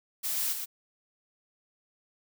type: noise with echo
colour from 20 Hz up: blue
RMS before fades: -31 dBFS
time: 0.23-0.54 s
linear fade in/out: 20 ms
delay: 120 ms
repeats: 1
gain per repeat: -5 dB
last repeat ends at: 0.66 s
effects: none